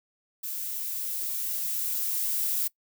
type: noise with level ramp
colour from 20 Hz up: violet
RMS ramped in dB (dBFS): -34 to -27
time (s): 0.43-2.68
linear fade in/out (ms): 10
effects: noise-tail reverb RT60 0.1 s tail -22 dB re dry